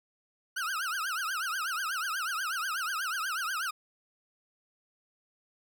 40% pulse tone with vibrato, 1414 Hz, F6, 21 cents sharp, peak -30 dBFS, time 0.56-3.71 s, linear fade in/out 10 ms, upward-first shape triangle, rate 8.2 Hz, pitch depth 260 cents each way, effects none

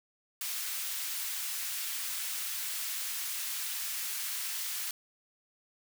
white high-pass noise, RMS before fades -36 dBFS, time 0.41-4.91 s, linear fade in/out 2 ms, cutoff 1500 Hz, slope 12 dB/octave, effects none

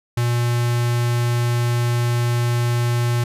square tone with notch filter, 119.8 Hz, A#2, 48 cents sharp, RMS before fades -19 dBFS, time 0.17-3.24 s, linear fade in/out 5 ms, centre 480 Hz, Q 1.5, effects resampled to 32000 Hz

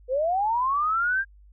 sine linear sweep, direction up, 485 to 1617 Hz, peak -21 dBFS, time 0.08-1.25 s, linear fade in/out 50 ms, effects added 50 Hz sine -49 dBFS peak until 1.52 s

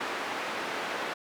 white band-pass noise, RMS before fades -34 dBFS, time 0-1.14 s, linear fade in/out 10 ms, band 280 to 1800 Hz, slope 12 dB/octave, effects none

